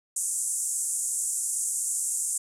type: band-pass noise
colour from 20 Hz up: pink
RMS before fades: -29 dBFS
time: 0.16-2.38 s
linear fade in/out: 5 ms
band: 7200 to 10000 Hz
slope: 48 dB/octave
effects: none